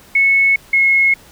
sine tone pair in turn, 2200 / 2171 Hz, C#7 / C#7, -14 / -37 cents, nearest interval unison, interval 23 cents, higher first, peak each -9 dBFS, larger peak neither, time 0.15-0.56 / 0.73-1.14 s, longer neither, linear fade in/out 5 ms, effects pink hiss -44 dBFS RMS until 1.31 s

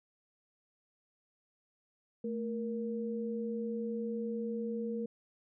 sine tone pair together, 221.1 / 469.5 Hz, A3 / A#4, +9 / +12 cents, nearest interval octave + minor second, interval 1303 cents, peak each -36 / -37 dBFS, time 2.24-5.06 s, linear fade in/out 5 ms, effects none

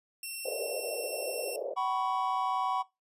5% pulse tone, 2711 Hz, E7, 48 cents sharp, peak -27 dBFS, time 0.23-1.56 s, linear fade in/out 2 ms
pink band-pass noise, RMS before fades -36 dBFS, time 0.45-1.74 s, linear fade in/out 5 ms, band 450 to 620 Hz, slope 48 dB/octave
triangle chord, F# suspended fourth, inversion none, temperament equal with one note detuned, 756.8 / 987.8 / 1108.7 Hz, F#5 / B5 / C#6, +39 / 0 / 0 cents, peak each -31 dBFS, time 1.76-2.83 s, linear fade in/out 20 ms
effects noise-tail reverb RT60 0.2 s tail -19 dB re dry + resampled to 32000 Hz

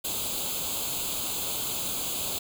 white noise with comb filter, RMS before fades -31 dBFS, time 0.04-2.39 s, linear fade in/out 10 ms, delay 0.27 ms, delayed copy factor +0.85, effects none

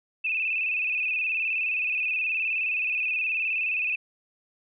sine tone with vibrato, 2565 Hz, E7, 48 cents flat, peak -24 dBFS, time 0.24-3.96 s, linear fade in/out 10 ms, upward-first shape square, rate 19 Hz, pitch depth 57 cents each way, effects none

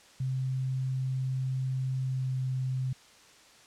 sine tone with pitch glide, 130.81 to 129.83 Hz, C3 to C3, 0 to -13 cents, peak -28 dBFS, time 0.2-2.93 s, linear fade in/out 5 ms, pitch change -13 cents, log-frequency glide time 2.02-2.41 s, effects white hiss -56 dBFS RMS until 3.66 s + low-pass 7000 Hz 12 dB/octave

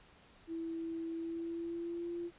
sine tone with pitch glide, 329.6 to 344 Hz, E4 to F4, 0 to -26 cents, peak -37 dBFS, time 0.47-2.31 s, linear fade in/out 50 ms, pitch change +74 cents, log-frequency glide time 1.12-2.11 s, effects pink hiss -62 dBFS RMS until 2.38 s + resampled to 8000 Hz

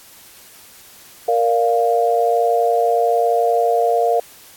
sine chord, Bb major, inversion none, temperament equal, 466.2 / 587.3 / 698.5 Hz, Bb4 / D5 / F5, 0 / 0 / 0 cents, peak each -17 / -22 / -16 dBFS, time 1.28-4.2 s, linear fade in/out 5 ms, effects white hiss -44 dBFS RMS until 4.56 s + AAC 64 kbps

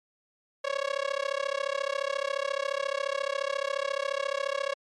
sawtooth tone with amplitude modulation, 554.4 Hz, C#5, in tune, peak -20 dBFS, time 0.64-4.74 s, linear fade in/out 10 ms, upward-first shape sine, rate 34.3 Hz, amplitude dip 100%, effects low-pass 5000 Hz 12 dB/octave + MP3 64 kbps

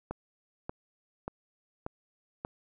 click train, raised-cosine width 1 ms, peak -21 dBFS, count 5, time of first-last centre 0.11-2.449 s, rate 1.71 Hz, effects none

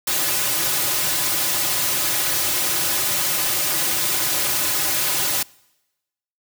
white noise with comb filter, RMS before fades -21 dBFS, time 0.07-5.43 s, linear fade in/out 5 ms, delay 4.4 ms, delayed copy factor -0.85, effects noise-tail reverb RT60 1.0 s tail -25 dB re dry + high-pass 100 Hz 12 dB/octave

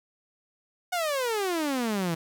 sawtooth exponential sweep, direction down, 740 to 160 Hz, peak -22 dBFS, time 0.92-2.15 s, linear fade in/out 10 ms, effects 9-bit

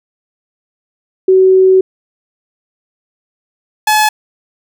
sine / sawtooth tone pair in turn, 376.8 / 855.2 Hz, F#4 / A5, +32 / -49 cents, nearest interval octave + major second, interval 1419 cents, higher second, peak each -4 dBFS, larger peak neither, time 1.28-1.81 / 3.87-4.09 s, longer first, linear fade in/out 5 ms, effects none

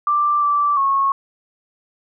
sine tone with pitch steps, 1178 / 1165 / 1096 Hz, D6 / D6 / C#6, +5 / -14 / -20 cents, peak -14 dBFS, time 0.07-1.12 s, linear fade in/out 2 ms, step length 350 ms, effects none

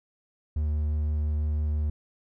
triangle tone, 75.5 Hz, D2, 48 cents sharp, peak -22 dBFS, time 0.56-1.9 s, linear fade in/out 5 ms, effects none

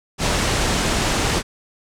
pink low-pass noise, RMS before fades -20 dBFS, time 0.18-1.43 s, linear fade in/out 50 ms, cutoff 8700 Hz, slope 24 dB/octave, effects none

